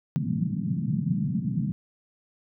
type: band-pass noise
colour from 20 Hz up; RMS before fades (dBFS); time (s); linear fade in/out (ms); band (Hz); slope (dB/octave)
white; -27; 0.16-1.72; 0; 120 to 220; 48
effects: none